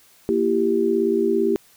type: chord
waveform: sine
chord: E diminished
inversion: second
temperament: equal with one note detuned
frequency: 233.1 / 334.4 / 392 Hz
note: Bb3 / E4 / G4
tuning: 0 / +25 / 0 cents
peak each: -24 / -22 / -19 dBFS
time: 0.29-1.56 s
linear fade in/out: 0 ms
effects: white hiss -54 dBFS RMS until 1.76 s